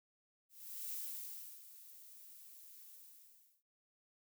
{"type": "noise with ADSR envelope", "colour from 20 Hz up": "violet", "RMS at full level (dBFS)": -43, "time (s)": [0.49, 3.63], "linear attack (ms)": 430, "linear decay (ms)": 690, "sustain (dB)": -14, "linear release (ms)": 700, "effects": ["noise-tail reverb RT60 0.2 s tail -19 dB re dry"]}